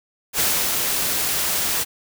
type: noise with ADSR envelope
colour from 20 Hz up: white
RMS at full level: -19 dBFS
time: 0.33-1.85 s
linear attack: 66 ms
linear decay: 270 ms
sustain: -3 dB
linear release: 32 ms
effects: none